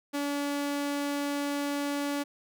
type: tone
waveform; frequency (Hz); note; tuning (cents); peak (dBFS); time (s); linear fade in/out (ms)
sawtooth; 286; D4; -46; -25; 0.13-2.24; 20
effects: none